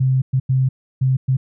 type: tone bursts at uneven times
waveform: sine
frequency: 131 Hz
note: C3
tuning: 2 cents sharp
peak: -13 dBFS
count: 5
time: 0-0.22 / 0.33-0.4 / 0.49-0.69 / 1.01-1.17 / 1.28-1.37 s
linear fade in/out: 10 ms
effects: none